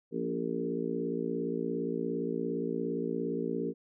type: harmonic tone with a mistuned harmonic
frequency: 57.3 Hz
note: A#1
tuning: 29 cents flat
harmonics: 3 / 4 / 5 / 6 / 7 / 8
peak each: -39 / -37 / -37 / -41 / -36 / -37 dBFS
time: 0.11-3.74 s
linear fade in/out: 50 ms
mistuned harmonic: 4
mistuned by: +20 cents
effects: none